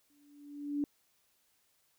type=tone with exponential growth; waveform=sine; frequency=289.2 Hz; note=D4; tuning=27 cents flat; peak=-28 dBFS; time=0.1-0.84 s; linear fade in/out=1 ms; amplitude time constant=160 ms; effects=white hiss -73 dBFS RMS until 1.98 s